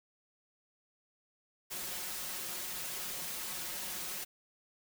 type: noise with comb filter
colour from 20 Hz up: white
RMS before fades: -40 dBFS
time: 1.7-4.25 s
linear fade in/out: 20 ms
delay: 5.5 ms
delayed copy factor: +0.9
effects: none